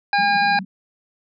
harmonic tone, 810 Hz, G#5, 43 cents flat, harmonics 1 / 2 / 3 / 5 / 6, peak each -17 / -20 / -25 / -29 / -32 dBFS, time 0.13-0.59 s, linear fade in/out 2 ms
white band-pass noise, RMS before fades -33 dBFS, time 0.18-0.65 s, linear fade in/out 10 ms, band 170 to 220 Hz, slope 96 dB/octave
effects none

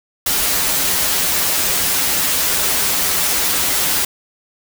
white noise with comb filter, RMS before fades -17 dBFS, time 0.26-4.05 s, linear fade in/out 5 ms, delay 8.9 ms, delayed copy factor -0.65, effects none

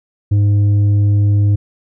sine tone with tanh clipping, 102.2 Hz, G#2, 27 cents flat, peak -10 dBFS, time 0.31-1.56 s, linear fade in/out 10 ms, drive 5 dB, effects none

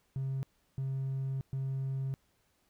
triangle tone bursts at uneven times, 134.2 Hz, C3, 44 cents sharp, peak -29 dBFS, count 3, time 0.16-0.43 / 0.78-1.41 / 1.53-2.14 s, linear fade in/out 0 ms, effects tanh soft clip ceiling -27 dBFS + pink hiss -73 dBFS RMS until 2.69 s

